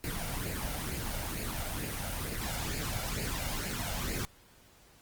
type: noise with flanger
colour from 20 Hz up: pink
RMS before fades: -35 dBFS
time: 0.04-4.25 s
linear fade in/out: 0 ms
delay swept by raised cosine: 0.42 to 1.42 ms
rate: 2.2 Hz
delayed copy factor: +0.6
effects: pink hiss -60 dBFS RMS until 5.01 s + Opus 24 kbps